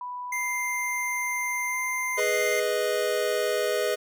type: tone with pitch glide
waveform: sine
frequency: 988 to 1006.4 Hz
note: B5 to B5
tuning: 0 to +32 cents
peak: -32 dBFS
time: 0.01-2.2 s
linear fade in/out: 2 ms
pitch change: +32 cents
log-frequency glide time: 1.68-1.76 s
type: tone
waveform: square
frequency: 2093 Hz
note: C7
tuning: in tune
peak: -28 dBFS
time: 0.32-2.6 s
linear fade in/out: 5 ms
type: chord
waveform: square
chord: G# minor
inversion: none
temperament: equal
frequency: 415.3 / 493.9 / 622.3 Hz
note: G#4 / B4 / D#5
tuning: 0 / 0 / 0 cents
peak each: -29 dBFS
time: 2.17-3.96 s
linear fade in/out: 20 ms
effects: none